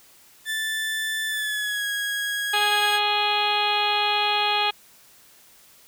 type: tone with pitch glide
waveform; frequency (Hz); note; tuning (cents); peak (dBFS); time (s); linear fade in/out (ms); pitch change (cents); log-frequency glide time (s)
30% pulse; 1760 to 1651.7; A6 to G#6; 0 to -10; -22; 0.45-3; 50; -110; 1.27-1.86
type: harmonic tone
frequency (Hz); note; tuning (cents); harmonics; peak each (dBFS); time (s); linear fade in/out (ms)
415.3; G#4; 0; 1 / 2 / 3 / 4 / 5 / 6 / 7 / 8 / 9 / 10; -33 / -24 / -30 / -33 / -36 / -27 / -32 / -26 / -36 / -33; 2.53-4.71; 10
effects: white hiss -53 dBFS RMS until 5.87 s